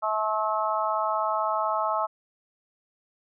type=harmonic tone; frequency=215.8 Hz; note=A3; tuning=33 cents flat; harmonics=3 / 4 / 5 / 6; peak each=-29 / -29 / -29 / -29 dBFS; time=0.02-2.07 s; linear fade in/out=20 ms; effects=none